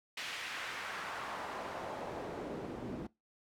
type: noise with band-pass filter sweep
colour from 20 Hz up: pink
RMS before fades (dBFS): -42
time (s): 0.17-3.07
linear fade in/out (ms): 5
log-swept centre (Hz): 2800 to 250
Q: 1.3
effects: noise-tail reverb RT60 0.2 s tail -20 dB re dry

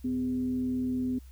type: tone with frequency modulation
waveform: sine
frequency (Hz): 253.5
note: B3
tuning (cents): +45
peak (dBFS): -27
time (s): 0.04-1.19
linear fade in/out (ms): 10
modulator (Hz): 151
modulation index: 0.29
effects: added 64 Hz sine -46 dBFS peak until 1.31 s + white hiss -63 dBFS RMS until 1.31 s

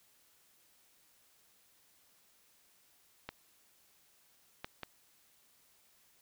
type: clicks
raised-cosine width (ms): 0.3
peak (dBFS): -24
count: 3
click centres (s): 3.29 / 4.645 / 4.833
effects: white hiss -68 dBFS RMS until 6.21 s

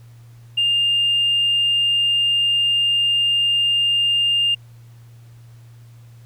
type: tone with tanh clipping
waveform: triangle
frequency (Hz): 2809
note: F7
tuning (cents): +9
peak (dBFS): -15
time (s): 0.57-4.55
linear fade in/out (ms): 10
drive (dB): 4
effects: added 117 Hz sine -41 dBFS peak until 6.25 s + pink hiss -57 dBFS RMS until 6.25 s

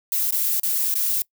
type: noise with dropouts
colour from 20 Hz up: violet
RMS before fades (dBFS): -22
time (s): 0.12-1.22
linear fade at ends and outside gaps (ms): 1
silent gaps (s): 0.308-0.324 / 0.598-0.633 / 0.941-0.954
effects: noise-tail reverb RT60 0.1 s tail -24 dB re dry

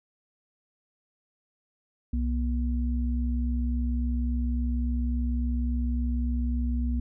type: tone pair together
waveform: sine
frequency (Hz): 63.57 / 240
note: C2 / B3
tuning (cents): -49 / -49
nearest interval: octave + major seventh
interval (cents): 2300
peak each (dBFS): -25 / -31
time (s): 2.13-7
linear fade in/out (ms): 5
effects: none

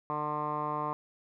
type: tone with low-pass filter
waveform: 10% pulse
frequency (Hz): 150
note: D3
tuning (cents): +37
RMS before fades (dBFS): -33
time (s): 0.1-0.93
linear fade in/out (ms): 0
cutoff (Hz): 1100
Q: 8.5
effects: none

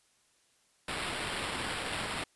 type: noise with sample-and-hold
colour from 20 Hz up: blue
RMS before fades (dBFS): -36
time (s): 0.88-2.24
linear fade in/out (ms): 5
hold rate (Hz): 6300
effects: white hiss -69 dBFS RMS until 2.35 s + resampled to 24000 Hz

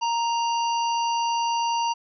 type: harmonic tone with a mistuned harmonic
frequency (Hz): 932.3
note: A#5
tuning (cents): 0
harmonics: 1 / 3 / 5 / 6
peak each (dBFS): -22 / -32 / -36 / -38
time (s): 0.01-1.94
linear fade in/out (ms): 20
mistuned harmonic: 6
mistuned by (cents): +86
effects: none

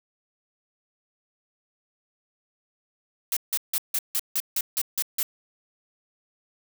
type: noise bursts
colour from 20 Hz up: blue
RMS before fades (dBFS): -25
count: 10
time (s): 3.32-5.23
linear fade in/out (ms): 2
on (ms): 47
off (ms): 160
effects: none

